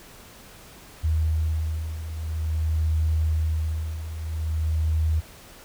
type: beating tone pair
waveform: sine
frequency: 78.7 / 79.19 Hz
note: D#2 / D#2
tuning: +20 / +31 cents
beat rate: 0.49 Hz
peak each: -28 / -23 dBFS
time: 1.03-5.21 s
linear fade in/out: 20 ms
effects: pink hiss -47 dBFS RMS until 5.64 s